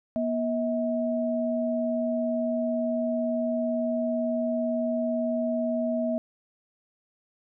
sine tone pair together, 240.1 / 642 Hz, B3 / E5, -49 / -46 cents, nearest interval octave + perfect fourth, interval 1703 cents, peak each -27 dBFS, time 0.16-6.18 s, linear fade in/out 0 ms, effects none

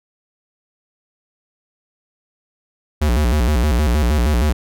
square tone with vibrato, 67 Hz, C2, 42 cents sharp, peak -14 dBFS, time 3.01-4.53 s, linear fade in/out 10 ms, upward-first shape square, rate 6.4 Hz, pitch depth 210 cents each way, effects none

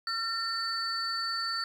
sine tone cluster, 1362 / 1811 / 4510 Hz, F6 / A6 / C#8, -44 / +49 / +29 cents, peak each -33 / -37 / -31 dBFS, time 0.07-1.64 s, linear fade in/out 2 ms, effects tanh soft clip ceiling -24 dBFS + 10-bit

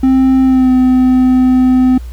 triangle tone with pitch glide, 262.6 to 255.4 Hz, C4 to C4, +6 to -42 cents, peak -4 dBFS, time 0.03-1.98 s, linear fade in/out 5 ms, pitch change -48 cents, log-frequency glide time 0.44-0.71 s, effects added 60 Hz sine -23 dBFS peak until 2.12 s + pink hiss -44 dBFS RMS until 2.12 s

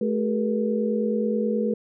sine tone cluster, 216.3 / 390.6 / 430.6 / 480 Hz, A3 / G4 / A4 / B4, -29 / -6 / -37 / -49 cents, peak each -24 / -31 / -30 / -26 dBFS, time 0.01-1.74 s, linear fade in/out 5 ms, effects none

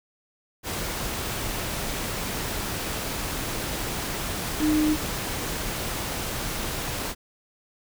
sine tone in noise, 306.2 Hz, D#4, 28 cents flat, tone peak -19 dBFS, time 4.59-4.97 s, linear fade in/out 50 ms, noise pink, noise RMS -30 dBFS, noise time 0.63-7.15 s, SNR +8 dB, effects none

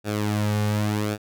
sawtooth tone with flanger, 105.1 Hz, G#2, 21 cents sharp, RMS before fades -24 dBFS, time 0.04-1.18 s, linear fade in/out 50 ms, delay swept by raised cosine 0.96 to 3.06 ms, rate 0.88 Hz, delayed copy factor -0.65, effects none

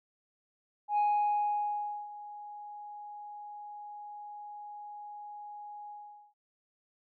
sine tone with ADSR envelope, 830.6 Hz, G#5, in tune, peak -22 dBFS, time 0.88-6.34 s, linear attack 99 ms, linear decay 1100 ms, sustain -20 dB, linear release 440 ms, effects tanh soft clip ceiling -23 dBFS

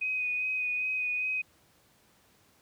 sine tone with vibrato, 2500 Hz, D#7, 8 cents sharp, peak -28 dBFS, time 0.01-1.42 s, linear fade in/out 10 ms, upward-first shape sine, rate 2.5 Hz, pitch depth 18 cents each way, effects pink hiss -64 dBFS RMS until 2.61 s + high-pass 80 Hz 12 dB/octave

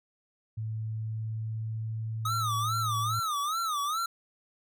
sine tone with pitch glide, 110 to 111.34 Hz, A2 to A2, 0 to +21 cents, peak -31 dBFS, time 0.57-3.2 s, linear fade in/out 10 ms, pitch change +21 cents, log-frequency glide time 0.95-2.34 s
square tone with vibrato, 1244.5 Hz, D#6, in tune, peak -29 dBFS, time 2.25-4.06 s, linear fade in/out 5 ms, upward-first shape sine, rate 2.4 Hz, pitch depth 160 cents each way
effects none

